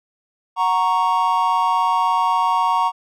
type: chord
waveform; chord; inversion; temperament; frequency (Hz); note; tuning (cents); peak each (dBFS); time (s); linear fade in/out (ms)
triangle; F# major; none; equal; 740 / 932.3 / 1108.7; F#5 / A#5 / C#6; 0 / 0 / 0; -21 / -16 / -18; 0.56-2.92; 50
effects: none